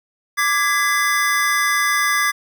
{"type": "chord", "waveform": "square", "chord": "G# diminished", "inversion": "second", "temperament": "equal with one note detuned", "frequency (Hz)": [1174.7, 1661.2, 2019], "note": ["D6", "G#6", "B6"], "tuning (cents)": [0, 0, 38], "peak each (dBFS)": -21, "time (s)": [0.37, 2.32], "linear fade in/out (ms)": 20, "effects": []}